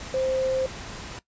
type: tone in noise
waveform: sine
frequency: 523.3 Hz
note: C5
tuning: in tune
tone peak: -22 dBFS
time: 0.14-0.66 s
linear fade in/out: 2 ms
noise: pink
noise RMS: -38 dBFS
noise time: 0-1.19 s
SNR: +13 dB
effects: noise-tail reverb RT60 0.1 s tail -17 dB re dry + resampled to 16000 Hz